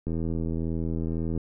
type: click train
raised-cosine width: 3 ms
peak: -18 dBFS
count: 108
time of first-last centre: 0.07-1.376 s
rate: 81.9 Hz
effects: none